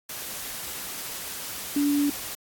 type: tone in noise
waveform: sine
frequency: 287.7 Hz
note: D4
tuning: 36 cents flat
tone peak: -20 dBFS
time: 1.76-2.1 s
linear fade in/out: 5 ms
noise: white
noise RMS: -35 dBFS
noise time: 0.09-2.35 s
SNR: +12 dB
effects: AAC 64 kbps